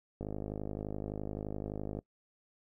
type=click train; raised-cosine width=2 ms; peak=-25 dBFS; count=93; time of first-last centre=0.21-1.989 s; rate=51.7 Hz; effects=noise-tail reverb RT60 0.1 s tail -22 dB re dry